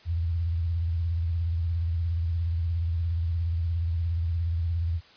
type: tone with vibrato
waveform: sine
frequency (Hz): 83.9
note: E2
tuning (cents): +31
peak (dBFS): -24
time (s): 0.05-5.01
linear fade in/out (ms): 50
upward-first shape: sine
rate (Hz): 17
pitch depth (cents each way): 90
effects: white hiss -54 dBFS RMS until 5.16 s + resampled to 11025 Hz